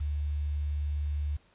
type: tone with quantisation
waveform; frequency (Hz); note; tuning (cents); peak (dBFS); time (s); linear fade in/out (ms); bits
sine; 73.42; D2; 0; -28; 0-1.37; 10; 9
effects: pink hiss -64 dBFS RMS until 1.54 s + resampled to 8000 Hz